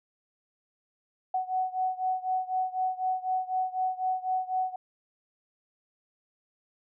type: beating tone pair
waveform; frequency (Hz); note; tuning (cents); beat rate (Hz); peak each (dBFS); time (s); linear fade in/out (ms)
sine; 744 / 748; F#5 / F#5; +9 / +19; 4; -29 / -31; 1.34-4.76; 5
effects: none